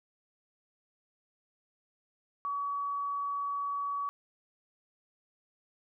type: tone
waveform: sine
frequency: 1134 Hz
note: C#6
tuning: 39 cents sharp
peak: -31 dBFS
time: 2.45-4.09 s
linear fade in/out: 0 ms
effects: none